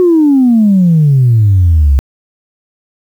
sine exponential sweep, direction down, 370 to 65.41 Hz, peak -3 dBFS, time 0-1.99 s, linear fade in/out 0 ms, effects tanh soft clip ceiling -1 dBFS + 7-bit

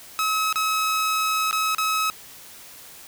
sawtooth tone with dropouts, 1283 Hz, E6, 47 cents flat, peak -17 dBFS, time 0.19-2.1 s, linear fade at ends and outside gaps 0 ms, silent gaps 0.527-0.558 / 1.511-1.528 / 1.748-1.783 s, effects white hiss -44 dBFS RMS until 3.07 s

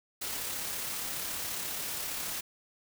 white noise with amplitude modulation, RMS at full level -35 dBFS, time 0.21-2.41 s, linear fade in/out 10 ms, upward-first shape sine, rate 34.7 Hz, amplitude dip 25%, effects none

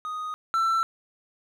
triangle tone pair in turn, 1244.5 / 1338.1 Hz, D#6 / E6, 0 / +26 cents, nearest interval minor second, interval 126 cents, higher second, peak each -28 / -19 dBFS, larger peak second, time 0.05-0.34 / 0.54-0.83 s, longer neither, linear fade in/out 0 ms, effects none

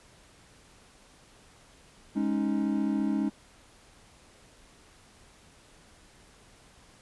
triangle chord, Ab suspended fourth, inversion none, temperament just, 207.7 / 276.9 / 311.5 Hz, Ab3 / Db4 / Eb4, 0 / -2 / +2 cents, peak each -27 / -28 / -29 dBFS, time 2.15-3.3 s, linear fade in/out 20 ms, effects pink hiss -57 dBFS RMS until 7.01 s + resampled to 24000 Hz

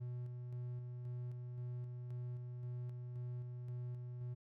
triangle tone with tremolo, 122.9 Hz, B2, 8 cents flat, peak -39 dBFS, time 0-4.35 s, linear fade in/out 20 ms, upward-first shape square, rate 1.9 Hz, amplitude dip 30%, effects none

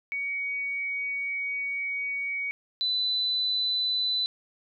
sine tone pair in turn, 2249 / 3999 Hz, C#7 / B7, +24 / +21 cents, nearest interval minor seventh, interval 997 cents, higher second, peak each -28 / -24 dBFS, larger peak second, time 0.12-2.51 / 2.81-4.26 s, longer first, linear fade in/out 0 ms, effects none

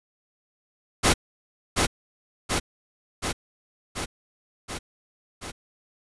pink noise with echo, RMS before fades -18 dBFS, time 1.03-1.14 s, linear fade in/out 20 ms, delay 730 ms, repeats 6, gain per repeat -3 dB, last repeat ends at 5.52 s, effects resampled to 24000 Hz

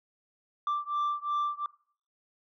sine beating tone pair, 1174.7 / 1177.5 Hz, D6 / D6, 0 / +4 cents, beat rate 2.8 Hz, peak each -29 / -30 dBFS, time 0.67-1.66 s, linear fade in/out 2 ms, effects noise-tail reverb RT60 0.5 s tail -21 dB re dry + tanh soft clip ceiling -25 dBFS

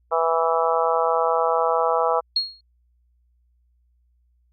harmonic tone, 164.5 Hz, E3, 3 cents flat, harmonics 3 / 4 / 5 / 6 / 7 / 8, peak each -23 / -24 / -25 / -26 / -26 / -27 dBFS, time 0.11-2.21 s, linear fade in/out 20 ms
sine tone with exponential decay, 4292 Hz, C8, 43 cents sharp, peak -15 dBFS, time 2.36-2.61 s, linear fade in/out 5 ms, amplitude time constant 53 ms
effects added 60 Hz sine -60 dBFS peak until 4.52 s + Opus 48 kbps

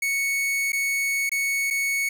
45% pulse tone with dropouts, 2217 Hz, C#7, in tune, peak -22 dBFS, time 0.02-2.09 s, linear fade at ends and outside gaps 5 ms, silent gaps 0.721-0.73 / 1.294-1.316 / 1.703-1.707 s, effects none

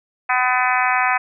harmonic tone, 252 Hz, B3, 35 cents sharp, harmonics 3 / 4 / 5 / 6 / 7 / 8 / 9 / 10, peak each -21 / -22 / -23 / -24 / -24 / -25 / -26 / -26 dBFS, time 0.29-1.18 s, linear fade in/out 10 ms, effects none

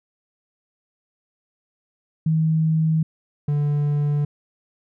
sine / triangle tone pair in turn, 159.1 / 146.22 Hz, D#3 / D3, +39 / -7 cents, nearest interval minor second, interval 146 cents, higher first, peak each -16 dBFS, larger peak neither, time 2.26-3.03 / 3.48-4.25 s, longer neither, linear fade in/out 5 ms, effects none

